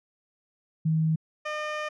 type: tone pair in turn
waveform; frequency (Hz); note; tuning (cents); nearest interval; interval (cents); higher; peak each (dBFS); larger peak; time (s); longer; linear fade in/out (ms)
sine / 15% pulse; 159.1 / 606.6; D#3 / D#5; +39 / -44; octave + major seventh; 2317; second; -21 / -23; first; 0.85-1.16 / 1.45-1.89; second; 10
effects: low-pass 4000 Hz 12 dB/octave